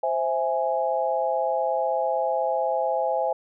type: chord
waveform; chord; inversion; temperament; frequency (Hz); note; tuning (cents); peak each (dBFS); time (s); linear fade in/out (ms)
sine; C augmented; none; equal; 523.3 / 659.3 / 830.6; C5 / E5 / G#5; 0 / 0 / 0; -26; 0.03-3.33; 5
effects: none